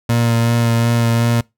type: tone with vibrato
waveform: 30% pulse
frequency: 116.9 Hz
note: A#2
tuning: 5 cents sharp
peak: -10 dBFS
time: 0.09-1.41 s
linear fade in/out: 5 ms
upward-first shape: sine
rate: 2.7 Hz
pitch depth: 15 cents each way
effects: noise-tail reverb RT60 0.2 s tail -24 dB re dry